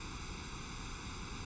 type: noise with comb filter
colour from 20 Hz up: pink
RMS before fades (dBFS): -44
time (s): 0-1.45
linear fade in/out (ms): 5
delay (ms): 0.82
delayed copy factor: +0.9
effects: resampled to 16000 Hz